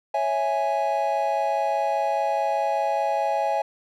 triangle chord, C# minor, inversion none, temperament equal, 554.4 / 659.3 / 830.6 Hz, C#5 / E5 / G#5, 0 / 0 / 0 cents, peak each -26 / -24 / -22 dBFS, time 0.14-3.62 s, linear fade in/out 5 ms, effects none

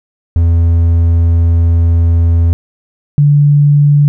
triangle / sine tone pair in turn, 84 / 145.32 Hz, E2 / D3, +33 / -18 cents, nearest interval major sixth, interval 949 cents, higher second, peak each -4 dBFS, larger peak neither, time 0.36-2.53 / 3.18-4.08 s, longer first, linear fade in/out 0 ms, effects none

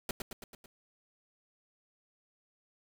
pink noise with echo, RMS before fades -35 dBFS, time 0.09-0.11 s, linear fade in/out 2 ms, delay 110 ms, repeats 5, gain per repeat -4 dB, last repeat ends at 0.66 s, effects none

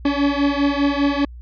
40% pulse beating tone pair, 281.3 / 286.3 Hz, C#4 / D4, +26 / -44 cents, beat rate 5 Hz, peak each -18 / -19 dBFS, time 0.05-1.25 s, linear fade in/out 5 ms, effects added 60 Hz sine -34 dBFS peak until 1.41 s + resampled to 11025 Hz

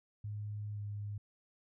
sine tone with pitch glide, 104.5 to 103.06 Hz, G#2 to G#2, +11 to -13 cents, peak -38 dBFS, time 0.24-1.18 s, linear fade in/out 5 ms, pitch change -24 cents, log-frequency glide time 0.73-0.79 s, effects none

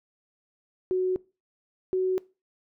sine tone pair in turn, 370 / 372.8 Hz, F#4 / F#4, 0 / +13 cents, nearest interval unison, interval 13 cents, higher second, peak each -22 dBFS, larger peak neither, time 0.91-1.16 / 1.93-2.18 s, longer neither, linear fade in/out 0 ms, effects noise-tail reverb RT60 0.3 s tail -22 dB re dry

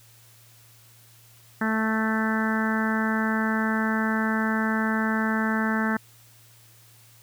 harmonic tone, 220 Hz, A3, in tune, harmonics 1 / 2 / 3 / 4 / 5 / 6 / 7 / 8 / 9, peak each -24 / -35 / -36 / -33 / -36 / -33 / -31 / -31 / -40 dBFS, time 1.61-5.97 s, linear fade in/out 5 ms, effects added 115 Hz sine -55 dBFS peak until 7.22 s + white hiss -55 dBFS RMS until 7.22 s

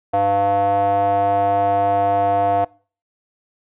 square tone with band-pass filter, 99.8 Hz, G2, 32 cents sharp, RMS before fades -17 dBFS, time 0.13-2.65 s, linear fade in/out 10 ms, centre 700 Hz, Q 5.7, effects noise-tail reverb RT60 0.4 s tail -23 dB re dry + resampled to 8000 Hz

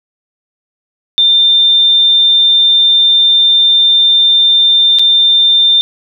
sine tone with dropouts, 3590 Hz, A7, 34 cents sharp, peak -5 dBFS, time 1.18-5.81 s, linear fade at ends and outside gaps 0 ms, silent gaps 4.987-4.994 s, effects none

